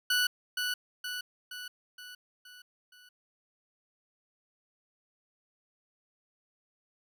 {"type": "tone with echo", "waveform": "20% pulse", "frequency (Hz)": 1480, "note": "F#6", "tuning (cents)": 0, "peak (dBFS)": -20, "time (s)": [0.1, 0.27], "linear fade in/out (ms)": 5, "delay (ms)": 470, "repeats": 6, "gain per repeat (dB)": -5, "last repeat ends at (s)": 3.09, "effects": []}